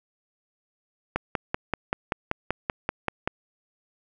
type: click train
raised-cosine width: 0.5 ms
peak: -9 dBFS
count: 12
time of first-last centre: 1.16-3.275 s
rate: 5.2 Hz
effects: none